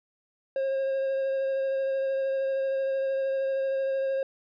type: tone with vibrato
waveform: triangle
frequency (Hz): 538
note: C5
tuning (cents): +48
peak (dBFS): -23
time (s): 0.56-4.23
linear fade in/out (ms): 2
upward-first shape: sine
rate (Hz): 13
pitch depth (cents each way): 13
effects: resampled to 11025 Hz